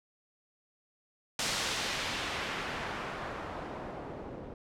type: noise with low-pass filter sweep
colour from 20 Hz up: white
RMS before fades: -37 dBFS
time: 1.39-4.54 s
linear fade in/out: 2 ms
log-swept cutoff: 6100 to 440 Hz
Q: 0.81
effects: none